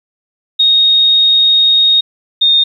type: tone pair in turn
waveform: sine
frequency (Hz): 3729 / 3676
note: A#7 / A#7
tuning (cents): 0 / -25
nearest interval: unison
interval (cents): 25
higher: first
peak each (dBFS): -6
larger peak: neither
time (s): 0.59-2.01 / 2.41-2.64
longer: first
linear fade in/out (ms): 10
effects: 8-bit